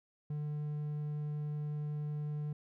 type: tone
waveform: triangle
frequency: 149.1 Hz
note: D3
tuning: 27 cents sharp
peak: -33 dBFS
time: 0.3-2.53 s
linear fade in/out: 5 ms
effects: none